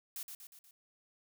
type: noise with echo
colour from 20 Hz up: blue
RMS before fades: -42 dBFS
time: 0.16-0.23 s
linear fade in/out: 2 ms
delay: 120 ms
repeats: 4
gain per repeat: -5 dB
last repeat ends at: 0.71 s
effects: none